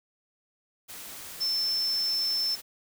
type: tone in noise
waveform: sine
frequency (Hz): 5310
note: E8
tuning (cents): +12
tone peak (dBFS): -25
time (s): 1.4-2.56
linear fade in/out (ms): 20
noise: white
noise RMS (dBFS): -42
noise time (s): 0.88-2.62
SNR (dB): +14
effects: none